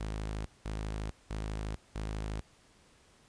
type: tone bursts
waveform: sawtooth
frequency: 53 Hz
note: G#1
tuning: 36 cents sharp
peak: -31 dBFS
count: 4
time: 0-2.41 s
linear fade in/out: 10 ms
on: 460 ms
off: 190 ms
effects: pink hiss -63 dBFS RMS until 3.28 s + resampled to 22050 Hz